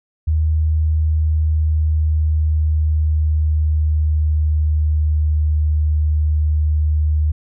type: tone with pitch glide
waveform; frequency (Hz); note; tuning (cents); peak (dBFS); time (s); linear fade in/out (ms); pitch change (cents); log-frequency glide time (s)
sine; 78.1 to 76.23; D#2 to D#2; +7 to -35; -13; 0.27-7.32; 10; -42; 0.8-5.46
effects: none